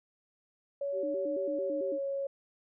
sine tone with pitch glide, 562 to 552 Hz, C#5 to C#5, +24 to -7 cents, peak -31 dBFS, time 0.81-2.27 s, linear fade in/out 5 ms, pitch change -31 cents, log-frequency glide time 1.5-1.85 s
sine tone with vibrato, 341.7 Hz, F4, 38 cents flat, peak -35 dBFS, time 0.92-1.99 s, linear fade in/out 50 ms, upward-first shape square, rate 4.5 Hz, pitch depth 210 cents each way
effects none

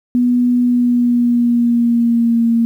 sine tone with pitch glide, 245.1 to 231.3 Hz, B3 to A#3, -13 to -13 cents, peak -10 dBFS, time 0.15-2.65 s, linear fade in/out 0 ms, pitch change -100 cents, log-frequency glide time 0.64-2.46 s, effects 8-bit

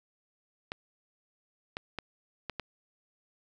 clicks, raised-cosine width 0.3 ms, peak -19 dBFS, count 5, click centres 0.719 / 1.769 / 1.987 / 2.497 / 2.597 s, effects none

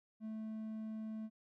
triangle tone, 218.7 Hz, A3, 10 cents flat, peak -39 dBFS, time 0.2-1.3 s, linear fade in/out 50 ms, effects none

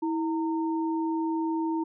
sine tone pair together, 324.5 / 916.7 Hz, E4 / A#5, -27 / -29 cents, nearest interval octave + tritone, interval 1798 cents, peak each -26 / -33 dBFS, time 0.02-1.84 s, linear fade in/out 10 ms, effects none

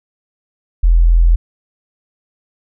sine tone, 42.11 Hz, E1, 38 cents sharp, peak -6 dBFS, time 0.83-1.36 s, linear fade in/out 10 ms, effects none

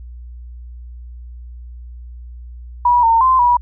sine tone with pitch steps, 970 / 912 / 1037 / 970 Hz, B5 / A#5 / C6 / B5, -31 / -38 / -16 / -31 cents, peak -9 dBFS, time 2.85-3.57 s, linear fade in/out 5 ms, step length 180 ms, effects added 60 Hz sine -31 dBFS peak until 3.61 s

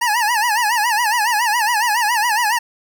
25% pulse tone with vibrato, 902 Hz, A5, 43 cents sharp, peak -11 dBFS, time 0.01-2.59 s, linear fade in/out 10 ms, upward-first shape sine, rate 7.2 Hz, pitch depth 150 cents each way, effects none

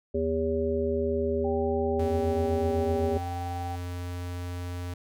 harmonic tone, 80.7 Hz, E2, 36 cents flat, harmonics 1 / 3 / 5 / 7, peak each -32 / -32 / -27 / -32 dBFS, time 0.14-3.18 s, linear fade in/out 10 ms
sine tone with pitch glide, 784 to 776.8 Hz, G5 to G5, 0 to -16 cents, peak -34 dBFS, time 1.44-3.76 s, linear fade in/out 10 ms, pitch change -16 cents, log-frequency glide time 3.03-3.25 s
square tone, 88.6 Hz, F2, 25 cents sharp, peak -33 dBFS, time 1.99-4.94 s, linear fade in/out 5 ms
effects none

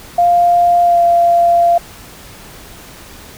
sine tone with pitch glide, 698.5 to 688.9 Hz, F5 to F5, 0 to -24 cents, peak -7 dBFS, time 0.18-1.78 s, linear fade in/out 5 ms, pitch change -24 cents, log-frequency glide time 0.83-1 s, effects pink hiss -36 dBFS RMS until 3.37 s

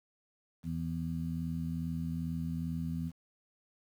harmonic tone, 82.41 Hz, E2, in tune, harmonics 1 / 2 / 3, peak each -41 / -35 / -39 dBFS, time 0.63-3.12 s, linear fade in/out 50 ms, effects 10-bit

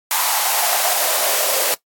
white noise with high-pass filter sweep, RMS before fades -18 dBFS, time 0.11-1.74 s, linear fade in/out 0 ms, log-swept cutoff 900 to 510 Hz, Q 4.3, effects noise-tail reverb RT60 0.1 s tail -17 dB re dry + AAC 64 kbps

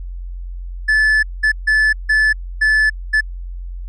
triangle tone bursts at uneven times, 1736 Hz, A6, 24 cents flat, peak -9 dBFS, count 6, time 0.88-1.23 / 1.43-1.52 / 1.67-1.93 / 2.09-2.33 / 2.61-2.9 / 3.13-3.21 s, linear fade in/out 10 ms, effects added 44 Hz sine -25 dBFS peak until 3.88 s + resampled to 24000 Hz

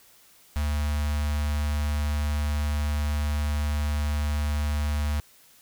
square tone with notch filter, 74 Hz, D2, 14 cents sharp, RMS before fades -26 dBFS, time 0.56-5.2 s, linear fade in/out 0 ms, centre 370 Hz, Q 0.66, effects white hiss -56 dBFS RMS until 5.61 s

